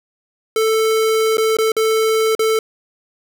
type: tone with dropouts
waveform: square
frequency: 441.5 Hz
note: A4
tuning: 6 cents sharp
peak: -14 dBFS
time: 0.56-2.59 s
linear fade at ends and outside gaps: 2 ms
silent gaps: 1.371-1.381 / 1.569-1.586 / 1.719-1.766 / 2.351-2.393 s
effects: none